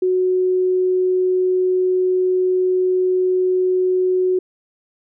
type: tone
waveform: sine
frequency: 368.6 Hz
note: F#4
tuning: 7 cents flat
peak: -14 dBFS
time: 0.02-4.39 s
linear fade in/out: 5 ms
effects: none